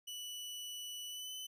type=tone with pitch glide; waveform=sawtooth; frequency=2960 to 3020 Hz; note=F#7 to F#7; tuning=0 to +35 cents; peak=-40 dBFS; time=0.07-1.47 s; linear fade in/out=10 ms; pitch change=+35 cents; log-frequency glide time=1.07-1.32 s; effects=none